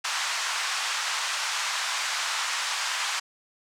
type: band-pass noise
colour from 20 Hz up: pink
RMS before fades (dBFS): -29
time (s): 0.04-3.2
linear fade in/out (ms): 10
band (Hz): 960 to 7700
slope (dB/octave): 24
effects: none